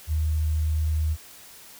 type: tone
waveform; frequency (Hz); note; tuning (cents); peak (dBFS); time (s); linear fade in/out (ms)
sine; 77.7; D#2; -2; -21; 0.07-1.17; 50
effects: white hiss -47 dBFS RMS until 1.79 s